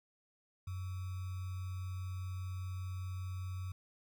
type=tone with sample-and-hold; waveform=sine; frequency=92.5 Hz; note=F#2; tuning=in tune; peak=-38 dBFS; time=0.67-3.72 s; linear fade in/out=5 ms; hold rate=1225 Hz; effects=none